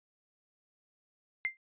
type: tone with exponential decay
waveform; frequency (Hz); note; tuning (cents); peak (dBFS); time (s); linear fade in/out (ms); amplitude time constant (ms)
sine; 2093; C7; 0; -25; 1.45-1.57; 0; 24
effects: resampled to 8000 Hz